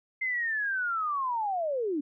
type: linear sweep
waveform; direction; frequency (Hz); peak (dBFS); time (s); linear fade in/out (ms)
sine; down; 2093 to 272.6; -27; 0.21-2.01; 10
effects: none